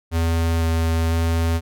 square tone with vibrato, 82.41 Hz, E2, in tune, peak -18 dBFS, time 0.11-1.61 s, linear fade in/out 50 ms, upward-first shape square, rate 1 Hz, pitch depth 8 cents each way, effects none

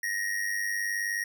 square tone with amplitude modulation, 1877 Hz, A#6, 11 cents sharp, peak -26 dBFS, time 0.03-1.24 s, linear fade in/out 5 ms, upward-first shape sine, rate 99.5 Hz, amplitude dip 65%, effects none

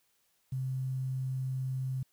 sine tone with quantisation, 130.81 Hz, C3, in tune, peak -31 dBFS, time 0.52-2.03 s, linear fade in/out 5 ms, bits 10, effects white hiss -73 dBFS RMS until 2.12 s

